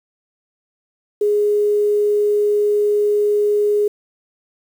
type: tone with quantisation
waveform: sine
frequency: 415.3 Hz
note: G#4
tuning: in tune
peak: -13 dBFS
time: 1.21-3.88 s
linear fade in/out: 5 ms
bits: 7
effects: none